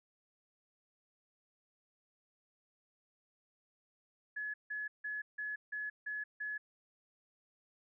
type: tone bursts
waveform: sine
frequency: 1700 Hz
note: G#6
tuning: 40 cents sharp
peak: -37 dBFS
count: 7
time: 4.36-6.58 s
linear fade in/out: 10 ms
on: 180 ms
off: 160 ms
effects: none